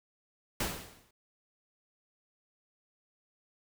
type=noise with exponential decay; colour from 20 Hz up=pink; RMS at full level=-30 dBFS; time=0.6-1.11 s; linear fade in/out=5 ms; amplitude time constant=110 ms; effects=none